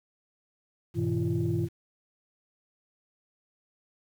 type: tone cluster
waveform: sine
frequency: 101.1 / 122.5 / 161 / 341.1 Hz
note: G#2 / B2 / E3 / F4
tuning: -46 / -14 / -41 / -41 cents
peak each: -30 dBFS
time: 0.94-1.69 s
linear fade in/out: 50 ms
effects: tanh soft clip ceiling -18 dBFS + 9-bit